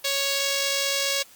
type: tone with notch filter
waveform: 5% pulse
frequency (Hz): 554.4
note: C#5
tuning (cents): 0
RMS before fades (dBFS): -25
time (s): 0.04-1.23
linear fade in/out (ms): 10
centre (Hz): 1300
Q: 1.5
effects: white hiss -51 dBFS RMS until 1.35 s + Opus 24 kbps